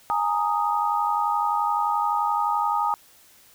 sine chord, Ab suspended second, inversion none, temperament equal with one note detuned, 830.6 / 922.2 / 1244.5 Hz, Ab5 / Bb5 / Eb6, 0 / -19 / 0 cents, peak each -25 dBFS, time 0.1-2.94 s, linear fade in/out 0 ms, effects white hiss -54 dBFS RMS until 3.54 s

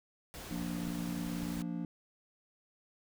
pink noise, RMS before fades -46 dBFS, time 0.34-1.62 s, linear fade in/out 0 ms
triangle chord, Bb major, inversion second, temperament just, 174.81 / 233.1 / 291.4 Hz, F3 / Bb3 / D4, +2 / 0 / -13 cents, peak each -36 / -39 / -39 dBFS, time 0.51-1.85 s, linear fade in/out 2 ms
clicks, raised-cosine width 5 ms, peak -33 dBFS, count 2, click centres 0.879 / 1.431 s
effects none

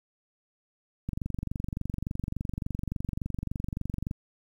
click train, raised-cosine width 5 ms, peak -19 dBFS, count 72, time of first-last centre 1.09-4.111 s, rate 23.5 Hz, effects 9-bit

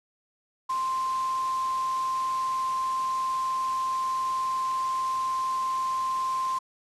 sine tone in noise, 1046.5 Hz, C6, in tune, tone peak -25 dBFS, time 0.69-6.59 s, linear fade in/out 10 ms, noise white, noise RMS -41 dBFS, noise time 0.69-6.59 s, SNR +13 dB, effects low-pass 7000 Hz 12 dB/octave

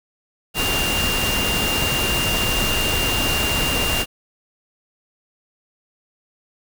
sine tone in noise, 2794 Hz, F7, in tune, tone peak -22 dBFS, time 0.54-4.06 s, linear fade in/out 50 ms, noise pink, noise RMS -22 dBFS, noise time 0.54-4.06 s, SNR -3 dB, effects none

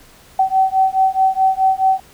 sine beating tone pair, 761 / 765.7 Hz, F#5 / G5, +48 / -41 cents, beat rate 4.7 Hz, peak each -15 dBFS, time 0.39-2 s, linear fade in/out 5 ms, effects pink hiss -46 dBFS RMS until 2.13 s

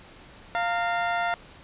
25% pulse tone pair together, 698.5 / 916.4 Hz, F5 / A#5, 0 / -30 cents, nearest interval perfect fourth, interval 470 cents, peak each -21 / -27 dBFS, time 0.55-1.34 s, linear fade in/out 0 ms, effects pink hiss -49 dBFS RMS until 1.63 s + resampled to 8000 Hz

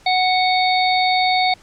harmonic tone, 740 Hz, F#5, in tune, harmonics 1 / 3 / 5 / 6, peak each -16 / -21 / -23 / -24 dBFS, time 0.06-1.54 s, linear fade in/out 5 ms, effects pink hiss -49 dBFS RMS until 1.62 s + low-pass 8000 Hz 12 dB/octave

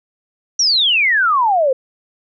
sine exponential sweep, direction down, 5920 to 503 Hz, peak -11 dBFS, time 0.59-1.73 s, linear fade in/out 5 ms, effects none

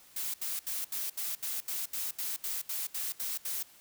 blue noise bursts, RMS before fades -35 dBFS, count 14, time 0.16-3.629 s, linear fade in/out 5 ms, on 180 ms, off 73 ms, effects white hiss -58 dBFS RMS until 3.8 s

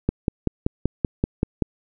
click train, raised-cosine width 3 ms, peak -6 dBFS, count 9, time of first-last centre 0.09-1.623 s, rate 5.22 Hz, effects none

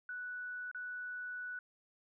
sine tone with dropouts, 1480 Hz, F#6, in tune, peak -40 dBFS, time 0.09-1.59 s, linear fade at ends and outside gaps 2 ms, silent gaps 0.714-0.747 s, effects none

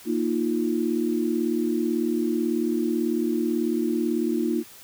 sine chord, Bb suspended fourth, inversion none, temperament equal, 233.1 / 311.1 / 349.2 Hz, Bb3 / Eb4 / F4, 0 / 0 / 0 cents, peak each -26 dBFS, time 0.05-4.64 s, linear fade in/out 50 ms, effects white hiss -47 dBFS RMS until 4.83 s

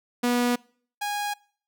sawtooth tone pair in turn, 243.4 / 823.2 Hz, B3 / G#5, -25 / -16 cents, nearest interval octave + major sixth, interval 2109 cents, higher second, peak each -17 / -23 dBFS, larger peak first, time 0.23-0.56 / 1.01-1.34 s, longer neither, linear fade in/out 10 ms, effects noise-tail reverb RT60 0.5 s tail -25 dB re dry

